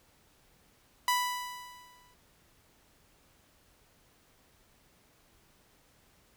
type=tone with exponential decay; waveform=sawtooth; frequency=989 Hz; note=B5; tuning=2 cents sharp; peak=-20 dBFS; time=1.08-2.14 s; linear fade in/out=1 ms; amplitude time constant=230 ms; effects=pink hiss -65 dBFS RMS until 6.36 s